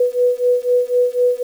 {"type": "beating tone pair", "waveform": "sine", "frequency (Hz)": [491.1, 495.1], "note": ["B4", "B4"], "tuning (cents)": [-10, 4], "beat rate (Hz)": 4, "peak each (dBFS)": -16, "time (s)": [0, 1.43], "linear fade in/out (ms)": 5, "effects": ["7-bit"]}